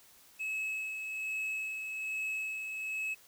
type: tone with tremolo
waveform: triangle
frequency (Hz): 2581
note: E7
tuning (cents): -37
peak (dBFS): -31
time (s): 0.39-3.15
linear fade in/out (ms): 20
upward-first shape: sine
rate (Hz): 1.2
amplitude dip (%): 40
effects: white hiss -60 dBFS RMS until 3.27 s